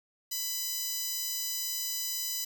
10% pulse tone with high-pass filter, 998 Hz, B5, 18 cents sharp, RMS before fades -34 dBFS, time 0.31-2.45 s, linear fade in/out 10 ms, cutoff 6900 Hz, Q 0.71, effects none

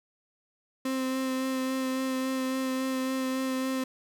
35% pulse tone with vibrato, 261.6 Hz, C4, in tune, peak -26 dBFS, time 0.85-3.84 s, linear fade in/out 5 ms, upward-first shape sine, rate 3.6 Hz, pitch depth 13 cents each way, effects none

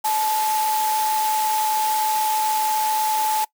sine tone in noise, 865 Hz, A5, 30 cents flat, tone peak -19 dBFS, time 0.04-3.45 s, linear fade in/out 10 ms, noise white, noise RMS -28 dBFS, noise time 0.04-3.45 s, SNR +6 dB, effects noise-tail reverb RT60 0.1 s tail -22 dB re dry + high-pass 400 Hz 12 dB/octave

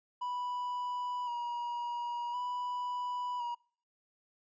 triangle tone with vibrato, 971 Hz, B5, 30 cents flat, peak -32 dBFS, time 0.21-3.55 s, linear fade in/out 10 ms, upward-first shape square, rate 0.47 Hz, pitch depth 26 cents each way, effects noise-tail reverb RT60 0.5 s tail -25 dB re dry + resampled to 16000 Hz

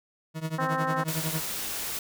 40% pulse tone with tremolo, 159.2 Hz, D#3, 40 cents sharp, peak -25 dBFS, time 0.34-1.43 s, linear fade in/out 50 ms, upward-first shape triangle, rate 11 Hz, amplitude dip 95%
harmonic tone, 261.6 Hz, C4, in tune, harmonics 1 / 2 / 3 / 4 / 5 / 6 / 7, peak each -37 / -33 / -33 / -31 / -33 / -37 / -37 dBFS, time 0.58-1.04 s, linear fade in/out 10 ms
white noise, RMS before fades -33 dBFS, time 1.08-1.99 s, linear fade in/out 2 ms
effects none

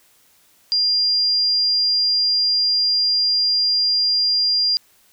sine tone, 4800 Hz, D8, 37 cents sharp, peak -15 dBFS, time 0.72-4.77 s, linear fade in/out 0 ms, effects white hiss -56 dBFS RMS until 5.12 s

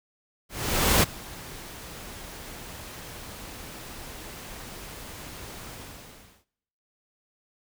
pink noise with ADSR envelope, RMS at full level -19 dBFS, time 0.49-6.45 s, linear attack 540 ms, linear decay 16 ms, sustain -22 dB, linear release 750 ms, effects noise-tail reverb RT60 0.9 s tail -24 dB re dry

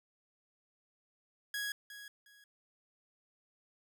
sawtooth tone with echo, 1661.2 Hz, G#6, in tune, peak -32 dBFS, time 1.54-1.72 s, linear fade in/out 2 ms, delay 360 ms, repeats 2, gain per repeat -12 dB, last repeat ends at 2.44 s, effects none

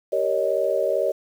sine chord, Eb dominant seventh, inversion first, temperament just, 388.9 / 466.7 / 560 / 622.3 Hz, G4 / Bb4 / Db5 / Eb5, -14 / +2 / +18 / 0 cents, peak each -27 / -27 / -23 / -24 dBFS, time 0.12-1.12 s, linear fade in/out 10 ms, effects 8-bit

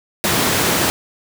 pink high-pass noise, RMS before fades -17 dBFS, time 0.24-0.9 s, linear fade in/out 0 ms, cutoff 130 Hz, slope 12 dB/octave, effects none

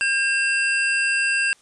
square tone pair together, 1605.4 / 2700 Hz, G6 / E7, +41 / +41 cents, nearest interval major sixth, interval 900 cents, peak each -22 dBFS, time 0.01-1.53 s, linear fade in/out 0 ms, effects white hiss -56 dBFS RMS until 1.61 s + resampled to 22050 Hz

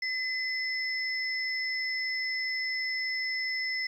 sine tone pair together, 2028 / 5257 Hz, B6 / E8, +45 / -6 cents, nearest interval octave + major third, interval 1649 cents, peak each -30 / -35 dBFS, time 0.02-3.87 s, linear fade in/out 5 ms, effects 10-bit

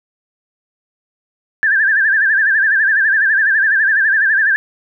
sine tone with vibrato, 1668 Hz, G#6, 7 cents sharp, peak -10 dBFS, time 1.63-4.56 s, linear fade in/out 0 ms, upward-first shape sine, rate 12 Hz, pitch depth 120 cents each way, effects none

